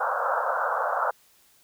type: band-pass noise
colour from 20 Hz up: white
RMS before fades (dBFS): -26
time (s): 0-1.11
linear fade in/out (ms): 5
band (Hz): 490 to 1500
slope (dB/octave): 96
effects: white hiss -60 dBFS RMS until 1.63 s